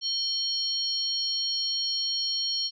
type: tone cluster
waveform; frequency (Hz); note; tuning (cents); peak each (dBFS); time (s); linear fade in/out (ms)
sine; 3107 / 4337 / 5560; G7 / C#8 / F8; -16 / -39 / -9; -34 / -28 / -31; 0.01-2.71; 50
effects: none